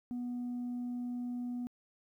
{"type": "tone", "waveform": "sine", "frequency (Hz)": 244.6, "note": "B3", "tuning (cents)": -16, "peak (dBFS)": -33, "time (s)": [0.11, 1.67], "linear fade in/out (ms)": 0, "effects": ["tanh soft clip ceiling -34 dBFS", "12-bit"]}